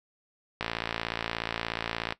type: click train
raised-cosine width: 0.3 ms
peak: -13 dBFS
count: 87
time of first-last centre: 0.61-2.124 s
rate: 56.8 Hz
effects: noise-tail reverb RT60 0.1 s tail -17 dB re dry